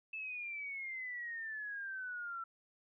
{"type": "exponential sweep", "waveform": "sine", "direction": "down", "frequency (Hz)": [2637, 1341], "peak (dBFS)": -40, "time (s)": [0.13, 2.44], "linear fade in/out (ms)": 5, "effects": []}